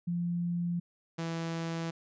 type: tone pair in turn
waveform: sine / sawtooth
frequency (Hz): 173.2 / 165.34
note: F3 / E3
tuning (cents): -14 / +6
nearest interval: minor second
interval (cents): 80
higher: first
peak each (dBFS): -29 / -29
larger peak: neither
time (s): 0.07-0.8 / 1.18-1.91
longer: neither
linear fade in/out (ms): 10
effects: resampled to 16000 Hz